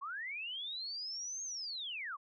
sine linear two-way sweep, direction up then down, 1046.5 to 6510 to 1046.5 Hz, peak -39 dBFS, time 0.01-2.17 s, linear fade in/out 20 ms, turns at 1.43 s, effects none

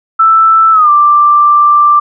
sine tone with pitch glide, 1323 to 1178.7 Hz, E6 to D6, +6 to +6 cents, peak -3 dBFS, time 0.19-2 s, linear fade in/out 10 ms, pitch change -200 cents, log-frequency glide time 0.72-0.9 s, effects none

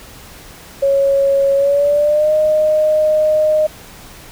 sine tone with pitch glide, 552 to 616 Hz, C#5 to D#5, -7 to -17 cents, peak -10 dBFS, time 0.82-3.67 s, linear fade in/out 10 ms, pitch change +190 cents, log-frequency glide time 1.55-2.33 s, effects pink hiss -38 dBFS RMS until 4.31 s

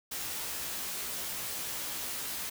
white noise with comb filter, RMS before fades -37 dBFS, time 0.11-2.5 s, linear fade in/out 10 ms, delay 16 ms, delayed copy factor +0.7, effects none

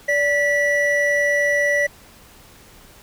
triangle tone pair together, 579.2 / 1955 Hz, D5 / B6, -24 / -18 cents, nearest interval octave + major sixth, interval 2106 cents, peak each -18 / -16 dBFS, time 0.08-1.87 s, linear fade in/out 10 ms, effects pink hiss -47 dBFS RMS until 3.02 s

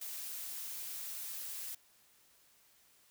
blue noise, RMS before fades -43 dBFS, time 0.01-1.75 s, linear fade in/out 5 ms, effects white hiss -67 dBFS RMS until 3.1 s

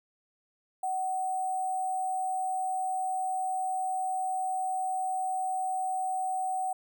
sine tone with sample-and-hold, 750 Hz, F#5, 23 cents sharp, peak -28 dBFS, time 0.83-6.73 s, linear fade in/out 5 ms, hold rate 8820 Hz, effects none

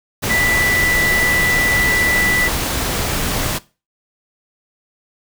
sine tone in noise, 1975.5 Hz, B6, in tune, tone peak -15 dBFS, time 0.29-2.49 s, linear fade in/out 20 ms, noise pink, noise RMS -20 dBFS, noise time 0.22-3.59 s, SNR +2 dB, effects noise-tail reverb RT60 0.3 s tail -19 dB re dry

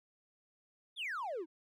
triangle exponential sweep, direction down, 3699 to 296.6 Hz, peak -34 dBFS, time 0.96-1.46 s, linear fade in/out 50 ms, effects tanh soft clip ceiling -32 dBFS

